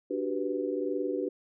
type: chord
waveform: sine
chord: G major seventh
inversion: second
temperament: equal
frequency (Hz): 293.7 / 370 / 392 / 493.9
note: D4 / F#4 / G4 / B4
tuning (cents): 0 / 0 / 0 / 0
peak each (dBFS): -34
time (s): 0.1-1.29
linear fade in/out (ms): 10
effects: none